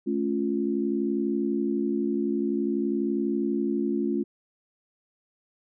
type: chord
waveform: sine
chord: A augmented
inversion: none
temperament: equal with one note detuned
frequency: 216.7 / 277.2 / 349.2 Hz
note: A3 / C#4 / E#4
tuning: -26 / 0 / 0 cents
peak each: -28 dBFS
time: 0.06-4.24 s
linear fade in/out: 20 ms
effects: none